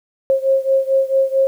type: beating tone pair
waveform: sine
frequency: 535 / 539.5 Hz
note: C5 / C#5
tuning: +38 / -47 cents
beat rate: 4.5 Hz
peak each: -15 / -17 dBFS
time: 0.3-1.47 s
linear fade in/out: 0 ms
effects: 8-bit